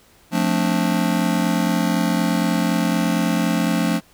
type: chord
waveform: square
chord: D minor seventh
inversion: first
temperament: just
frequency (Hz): 176.2 / 220.2 / 264.3 / 293.7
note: F3 / A3 / C4 / D4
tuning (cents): +16 / +2 / +18 / 0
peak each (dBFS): -22 / -23 / -26 / -25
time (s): 0.31-4.01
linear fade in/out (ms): 50
effects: pink hiss -53 dBFS RMS until 4.13 s